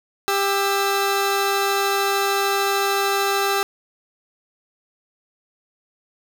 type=tone pair together; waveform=15% pulse; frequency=397 / 1318.9 Hz; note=G4 / E6; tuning=+22 / +1 cents; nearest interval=octave + major sixth; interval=2079 cents; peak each=-13 / -19 dBFS; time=0.28-3.63 s; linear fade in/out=0 ms; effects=none